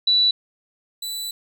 sine / sawtooth tone pair in turn, 3951 / 3971 Hz, B7 / B7, 0 / +9 cents, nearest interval unison, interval 9 cents, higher second, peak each -14 / -24 dBFS, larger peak first, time 0.07-0.31 / 1.02-1.31 s, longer second, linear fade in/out 5 ms, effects none

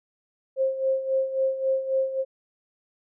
sine tone with tremolo, 531 Hz, C5, 25 cents sharp, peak -19 dBFS, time 0.56-2.25 s, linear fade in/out 50 ms, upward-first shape sine, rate 3.7 Hz, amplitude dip 70%, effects none

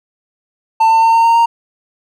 triangle tone with pitch steps, 894 / 900.7 / 907.5 / 914.4 / 921.3 / 928.2 Hz, A5 / A5 / A#5 / A#5 / A#5 / A#5, +27 / +40 / -47 / -34 / -21 / -8 cents, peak -5 dBFS, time 0.8-1.46 s, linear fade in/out 10 ms, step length 110 ms, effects none

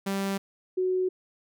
sawtooth / sine tone pair in turn, 196 / 370 Hz, G3 / F#4, 0 / 0 cents, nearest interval major seventh, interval 1100 cents, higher second, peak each -23 / -23 dBFS, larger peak neither, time 0.06-0.38 / 0.77-1.09 s, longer neither, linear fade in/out 10 ms, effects none

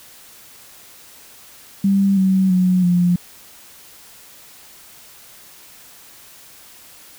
sine tone with pitch steps, 196.7 / 189.78 / 183.1 / 176.66 Hz, G3 / F#3 / F#3 / F3, +6 / +44 / -18 / +20 cents, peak -12 dBFS, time 1.84-3.16 s, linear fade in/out 5 ms, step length 330 ms, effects white hiss -44 dBFS RMS until 7.18 s

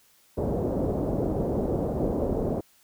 white low-pass noise, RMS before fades -27 dBFS, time 0.37-2.61 s, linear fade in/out 10 ms, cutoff 540 Hz, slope 24 dB/octave, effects white hiss -61 dBFS RMS until 2.83 s

